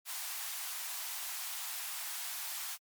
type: high-pass noise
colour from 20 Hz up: white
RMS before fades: -40 dBFS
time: 0.05-2.78 s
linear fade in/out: 50 ms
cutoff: 690 Hz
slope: 48 dB/octave
effects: MP3 96 kbps

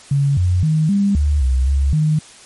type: tone with pitch steps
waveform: sine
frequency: 140.4 / 90.2 / 156.3 / 200.1 / 73.4 / 64.8 / 69.3 / 154.1 Hz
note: C#3 / F#2 / D#3 / G3 / D2 / C2 / C#2 / D#3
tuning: +22 / -44 / +8 / +36 / 0 / -16 / 0 / -16 cents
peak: -12 dBFS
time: 0.11-2.19 s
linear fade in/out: 5 ms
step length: 260 ms
effects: white hiss -42 dBFS RMS until 2.45 s + MP3 48 kbps

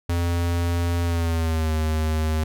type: tone with pitch glide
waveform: square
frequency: 86 to 78.41 Hz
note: F2 to D#2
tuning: -26 to +14 cents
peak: -21 dBFS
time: 0.09-2.44 s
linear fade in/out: 5 ms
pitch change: -160 cents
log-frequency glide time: 1.03-1.73 s
effects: none

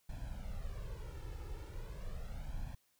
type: noise with flanger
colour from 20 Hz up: brown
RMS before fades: -43 dBFS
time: 0.09-2.75 s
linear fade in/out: 5 ms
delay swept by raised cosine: 1.2 to 2.3 ms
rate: 0.38 Hz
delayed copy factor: +0.85
effects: white hiss -75 dBFS RMS until 2.99 s

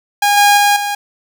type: tone with level steps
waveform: sawtooth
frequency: 817 Hz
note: G#5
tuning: 29 cents flat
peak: -6 / -3 / -5 / -13 dBFS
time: 0.22-0.95 s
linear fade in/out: 5 ms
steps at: 0.37 / 0.57 / 0.76 s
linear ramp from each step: 5 ms
effects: none

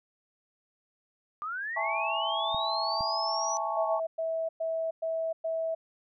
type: linear sweep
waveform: sine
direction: up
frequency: 1174.7 to 5970 Hz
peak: -32 dBFS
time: 1.42-3.57 s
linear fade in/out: 0 ms
type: chord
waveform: sine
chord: A major seventh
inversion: second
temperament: equal with one note detuned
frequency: 659.3 / 830.6 / 889.2 / 1108.7 Hz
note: E5 / G#5 / A5 / C#6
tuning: 0 / 0 / +18 / 0 cents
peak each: -34 dBFS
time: 1.76-4 s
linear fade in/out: 10 ms
type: clicks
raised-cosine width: 5 ms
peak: -30 dBFS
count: 2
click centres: 2.546 / 3.008 s
type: tone bursts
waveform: sine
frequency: 651 Hz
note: E5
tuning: 22 cents flat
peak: -28 dBFS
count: 5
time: 3.76-5.75 s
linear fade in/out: 10 ms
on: 310 ms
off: 110 ms
effects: none

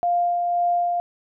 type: tone with tremolo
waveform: sine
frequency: 700 Hz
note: F5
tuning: 4 cents sharp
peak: -17 dBFS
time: 0.03-1 s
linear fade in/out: 0 ms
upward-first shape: sine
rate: 1.9 Hz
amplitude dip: 30%
effects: none

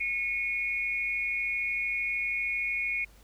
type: tone pair together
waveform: sine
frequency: 2184 / 2451 Hz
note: C#7 / D#7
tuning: -26 / -27 cents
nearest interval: major second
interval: 199 cents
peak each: -30 / -31 dBFS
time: 0-3.05 s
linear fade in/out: 10 ms
effects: added 50 Hz sine -53 dBFS peak until 3.23 s + pink hiss -60 dBFS RMS until 3.23 s

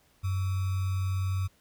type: tone with sample-and-hold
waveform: sine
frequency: 94.5 Hz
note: F#2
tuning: 37 cents sharp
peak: -26 dBFS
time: 0.23-1.48 s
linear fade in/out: 20 ms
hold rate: 1225 Hz
effects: pink hiss -65 dBFS RMS until 1.6 s

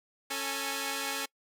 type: tone cluster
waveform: 5% pulse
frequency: 275 / 441 / 830 Hz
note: C#4 / A4 / G#5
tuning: -14 / +4 / -1 cents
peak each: -25 dBFS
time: 0.3-1.26 s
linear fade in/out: 10 ms
effects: noise-tail reverb RT60 0.1 s tail -25 dB re dry

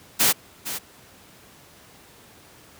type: noise with echo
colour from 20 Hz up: white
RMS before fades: -18 dBFS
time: 0.19-0.33 s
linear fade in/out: 20 ms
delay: 460 ms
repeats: 1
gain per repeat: -12 dB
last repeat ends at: 0.79 s
effects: pink hiss -50 dBFS RMS until 2.79 s + high-pass 80 Hz 12 dB/octave

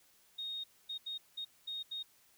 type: tone bursts at uneven times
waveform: sine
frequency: 3720 Hz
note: A#7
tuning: 4 cents flat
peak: -38 dBFS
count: 6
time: 0.38-0.64 / 0.89-0.98 / 1.06-1.18 / 1.37-1.45 / 1.67-1.83 / 1.91-2.03 s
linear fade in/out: 10 ms
effects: white hiss -67 dBFS RMS until 2.37 s

